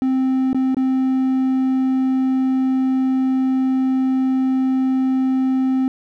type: tone with dropouts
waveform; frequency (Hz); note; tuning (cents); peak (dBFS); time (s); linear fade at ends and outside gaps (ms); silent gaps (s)
triangle; 261.6; C4; 0; -13; 0.02-5.88; 1; 0.531-0.546 / 0.746-0.768
effects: none